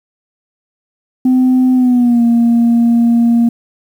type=tone with pitch glide; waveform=sine; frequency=255.6 to 234.4 Hz; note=C4 to A#3; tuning=-40 to +10 cents; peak=-5 dBFS; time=1.25-3.49 s; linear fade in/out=5 ms; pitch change=-150 cents; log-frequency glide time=1.74-2.23 s; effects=tanh soft clip ceiling -5 dBFS + 7-bit